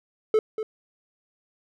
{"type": "tone with echo", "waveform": "triangle", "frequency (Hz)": 434.7, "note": "A4", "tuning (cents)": -21, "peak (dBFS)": -14, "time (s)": [0.34, 0.39], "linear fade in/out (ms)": 2, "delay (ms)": 240, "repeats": 1, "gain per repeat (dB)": -10, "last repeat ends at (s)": 0.63, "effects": []}